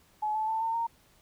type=tone with pitch steps; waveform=sine; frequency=852 / 869.4 / 887.2 / 905.3 / 923.8 Hz; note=G#5 / A5 / A5 / A5 / A#5; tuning=+44 / -21 / +14 / +49 / -16 cents; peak=-27 dBFS; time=0.22-0.87 s; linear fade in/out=10 ms; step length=130 ms; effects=pink hiss -63 dBFS RMS until 1.21 s